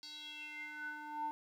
square tone with band-pass filter sweep, 300 Hz, D4, 37 cents sharp, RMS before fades -45 dBFS, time 0.03-1.31 s, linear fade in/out 0 ms, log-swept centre 4600 to 820 Hz, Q 6.9, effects 12-bit

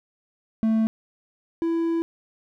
triangle tone pair in turn, 221.7 / 332.2 Hz, A3 / E4, +13 / +13 cents, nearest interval perfect fifth, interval 700 cents, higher second, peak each -16 / -19 dBFS, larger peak first, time 0.63-0.87 / 1.62-2.02 s, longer second, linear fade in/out 0 ms, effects none

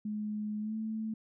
sine tone with pitch glide, 211.4 to 219.6 Hz, G#3 to A3, +31 to -3 cents, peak -33 dBFS, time 0.05-1.14 s, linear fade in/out 5 ms, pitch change +66 cents, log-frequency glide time 0.6-0.75 s, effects none

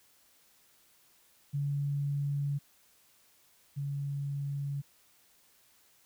sine tone pair in turn, 142.4 / 141.17 Hz, C#3 / C#3, +47 / +32 cents, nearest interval unison, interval 15 cents, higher first, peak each -29 / -32 dBFS, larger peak first, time 1.53-2.59 / 3.76-4.82 s, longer neither, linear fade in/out 20 ms, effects white hiss -65 dBFS RMS until 6.05 s

